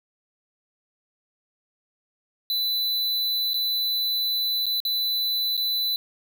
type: tone with dropouts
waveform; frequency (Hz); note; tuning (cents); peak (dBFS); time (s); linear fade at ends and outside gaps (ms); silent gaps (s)
square; 3995; B7; +19; -23; 2.5-5.96; 1; 3.534-3.542 / 4.657-4.665 / 4.802-4.851 / 5.568-5.576
effects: none